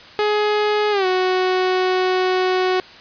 sawtooth tone with pitch glide, 420 to 369.9 Hz, G#4 to F#4, +19 to 0 cents, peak -12 dBFS, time 0.19-2.8 s, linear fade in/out 0 ms, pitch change -219 cents, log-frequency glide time 0.91-1.06 s, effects white hiss -41 dBFS RMS until 3 s + resampled to 11025 Hz

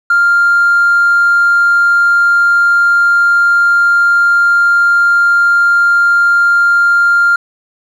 triangle tone, 1396.9 Hz, F6, in tune, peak -3 dBFS, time 0.1-7.36 s, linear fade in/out 5 ms, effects tanh soft clip ceiling -3 dBFS

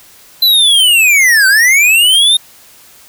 square linear two-way sweep, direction down then up, 4063 to 1508 to 3699 Hz, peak -6 dBFS, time 0.42-2.37 s, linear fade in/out 5 ms, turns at 1.47 s, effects white hiss -41 dBFS RMS until 3.08 s

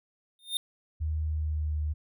square tone with exponential growth, 3638 Hz, A#7, 43 cents flat, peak -24 dBFS, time 0.39-0.57 s, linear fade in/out 1 ms, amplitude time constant 37 ms
sine tone with pitch glide, 77.78 to 75.83 Hz, D#2 to D#2, 0 to -44 cents, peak -27 dBFS, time 1-1.94 s, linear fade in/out 20 ms, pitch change -44 cents, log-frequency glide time 1.21-1.81 s
effects none

